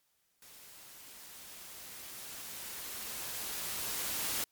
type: noise with level ramp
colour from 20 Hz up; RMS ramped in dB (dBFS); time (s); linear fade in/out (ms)
white; -55 to -34; 0.42-4.44; 2
effects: white hiss -75 dBFS RMS until 4.51 s + MP3 96 kbps